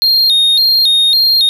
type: tone with vibrato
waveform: triangle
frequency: 3951 Hz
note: B7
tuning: in tune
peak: -6 dBFS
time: 0.02-1.49 s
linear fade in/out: 0 ms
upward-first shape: square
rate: 1.8 Hz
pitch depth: 110 cents each way
effects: none